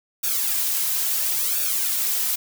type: noise with flanger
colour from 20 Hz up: blue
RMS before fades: -23 dBFS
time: 0.23-2.36 s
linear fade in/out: 10 ms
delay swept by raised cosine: 0.97 to 3.57 ms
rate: 0.73 Hz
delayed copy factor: -0.85
effects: none